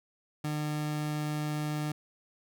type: tone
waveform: 30% pulse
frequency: 150.6 Hz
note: D3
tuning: 44 cents sharp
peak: -28 dBFS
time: 0.44-1.92 s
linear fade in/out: 5 ms
effects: none